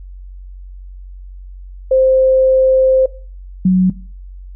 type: tone pair in turn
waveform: sine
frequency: 523.3 / 185.01 Hz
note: C5 / F#3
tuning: 0 / 0 cents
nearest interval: octave + tritone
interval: 1800 cents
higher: first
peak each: -8 / -7 dBFS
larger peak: second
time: 1.91-3.06 / 3.65-3.9 s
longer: first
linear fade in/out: 5 ms
effects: noise-tail reverb RT60 0.4 s tail -19 dB re dry + added 46 Hz sine -30 dBFS peak until 4.55 s